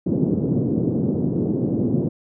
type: band-pass noise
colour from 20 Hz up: pink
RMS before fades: -21 dBFS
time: 0.06-2.09 s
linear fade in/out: 10 ms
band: 130 to 390 Hz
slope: 24 dB/octave
effects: none